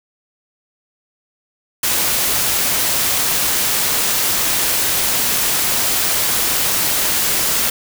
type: noise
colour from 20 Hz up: white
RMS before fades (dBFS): -17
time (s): 1.83-7.7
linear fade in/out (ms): 5
effects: none